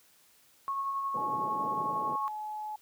sine tone with tremolo, 1097 Hz, C#6, 18 cents flat, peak -29 dBFS, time 0.68-2.28 s, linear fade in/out 0 ms, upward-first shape sine, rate 11 Hz, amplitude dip 30%
white band-pass noise, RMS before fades -42 dBFS, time 1.14-2.16 s, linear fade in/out 5 ms, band 130 to 600 Hz, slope 24 dB/octave
sine tone, 852 Hz, G#5, 44 cents sharp, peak -35 dBFS, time 1.17-2.76 s, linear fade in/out 5 ms
effects white hiss -63 dBFS RMS until 2.81 s + high-pass 60 Hz 12 dB/octave

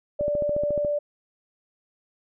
sine tone, 586 Hz, D5, 4 cents flat, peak -22 dBFS, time 0.19-0.99 s, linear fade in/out 10 ms
click train, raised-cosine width 2 ms, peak -19 dBFS, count 10, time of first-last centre 0.21-0.848 s, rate 14.1 Hz
effects none

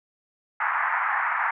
pink band-pass noise, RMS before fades -25 dBFS, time 0.6-1.51 s, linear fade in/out 5 ms, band 850 to 2000 Hz, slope 48 dB/octave, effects none

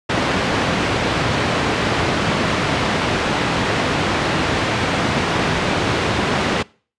pink band-pass noise, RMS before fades -19 dBFS, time 0.09-6.63 s, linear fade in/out 10 ms, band 110 to 3300 Hz, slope 12 dB/octave, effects noise-tail reverb RT60 0.4 s tail -23 dB re dry + resampled to 22050 Hz

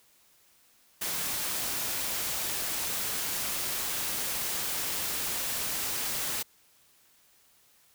white noise, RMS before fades -32 dBFS, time 1.01-6.43 s, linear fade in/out 10 ms, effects white hiss -63 dBFS RMS until 7.94 s

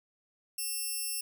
5% pulse tone pair together, 2700 / 5400 Hz, E7 / E8, +41 / +41 cents, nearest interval octave, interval 1200 cents, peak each -28 / -33 dBFS, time 0.58-1.21 s, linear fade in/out 5 ms, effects none

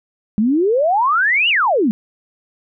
sine exponential two-way sweep, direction up then down, 200.3 to 2976 to 200.3 Hz, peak -12 dBFS, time 0.38-1.91 s, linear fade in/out 0 ms, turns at 1.49 s, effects none

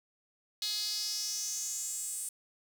sawtooth tone with high-pass filter sweep, 421.5 Hz, G#4, 26 cents sharp, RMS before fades -36 dBFS, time 0.62-2.29 s, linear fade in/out 2 ms, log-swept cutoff 4100 to 8900 Hz, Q 5.2, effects none

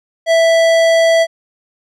sine tone with tanh clipping, 659.3 Hz, E5, in tune, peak -10 dBFS, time 0.26-1.27 s, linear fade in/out 50 ms, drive 18 dB, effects none

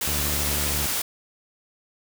white noise, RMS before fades -26 dBFS, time 0.01-1.02 s, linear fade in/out 5 ms
sawtooth tone with vibrato, 73 Hz, D2, 10 cents flat, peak -24 dBFS, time 0.07-0.86 s, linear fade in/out 0 ms, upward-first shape triangle, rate 4.6 Hz, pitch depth 9 cents each way
effects none

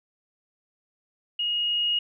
sine tone with level ramp, 2874 Hz, F7, 49 cents sharp, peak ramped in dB -24 to -21 dBFS, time 1.39-1.99 s, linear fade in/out 5 ms, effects none

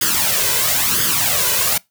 white noise with flanger, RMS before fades -17 dBFS, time 0.01-1.78 s, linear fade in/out 5 ms, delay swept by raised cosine 0.61 to 2.01 ms, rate 0.99 Hz, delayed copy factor +0.7, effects noise-tail reverb RT60 0.2 s tail -24 dB re dry + high-pass 60 Hz 12 dB/octave

